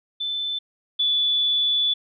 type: tone pair in turn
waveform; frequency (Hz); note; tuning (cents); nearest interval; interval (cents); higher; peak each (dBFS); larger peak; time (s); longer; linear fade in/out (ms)
sine; 3522 / 3459; A7 / A7; +1 / -30; unison; 31; first; -24 / -18; second; 0.2-0.59 / 0.99-1.94; second; 10
effects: none